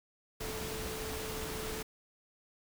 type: tone in noise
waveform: sine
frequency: 437.5 Hz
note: A4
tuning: 10 cents flat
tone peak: -42 dBFS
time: 0.4-1.83 s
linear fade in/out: 10 ms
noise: pink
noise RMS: -40 dBFS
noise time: 0.4-1.83 s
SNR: -5 dB
effects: none